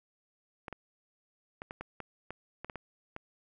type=clicks; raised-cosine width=0.5 ms; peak=-25 dBFS; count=11; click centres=0.682 / 0.727 / 1.619 / 1.709 / 1.81 / 2.003 / 2.306 / 2.646 / 2.698 / 2.757 / 3.164 s; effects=none